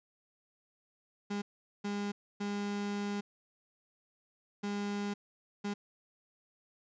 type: tone bursts at uneven times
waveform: 35% pulse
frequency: 203.5 Hz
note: G#3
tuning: 35 cents flat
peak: -32 dBFS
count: 5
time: 1.3-1.42 / 1.84-2.12 / 2.4-3.21 / 4.63-5.14 / 5.64-5.74 s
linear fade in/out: 10 ms
effects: resampled to 16000 Hz